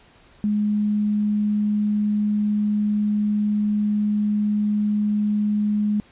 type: tone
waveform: sine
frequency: 209 Hz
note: G#3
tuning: 11 cents sharp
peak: -18 dBFS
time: 0.44-6 s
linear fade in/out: 0 ms
effects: pink hiss -53 dBFS RMS until 6.11 s + resampled to 8000 Hz